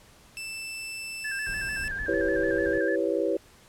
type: tone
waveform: sawtooth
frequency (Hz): 2651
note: E7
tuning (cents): +9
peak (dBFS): -31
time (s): 0.37-1.88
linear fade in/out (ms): 0
type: tone with vibrato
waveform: sine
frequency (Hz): 1661.2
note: G#6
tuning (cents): 0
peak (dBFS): -30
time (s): 1.24-2.96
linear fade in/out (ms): 10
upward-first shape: square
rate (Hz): 6.7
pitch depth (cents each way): 66
type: noise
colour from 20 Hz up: brown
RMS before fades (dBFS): -40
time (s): 1.47-2.78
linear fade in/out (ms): 0
type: chord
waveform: sine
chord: C# half-diminished seventh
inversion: first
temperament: equal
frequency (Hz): 329.6 / 392 / 493.9 / 554.4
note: E4 / G4 / B4 / C#5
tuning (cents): 0 / 0 / 0 / 0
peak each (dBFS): -29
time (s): 2.08-3.37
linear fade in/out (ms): 5
effects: pink hiss -55 dBFS RMS until 3.68 s + low-pass 12000 Hz 12 dB/octave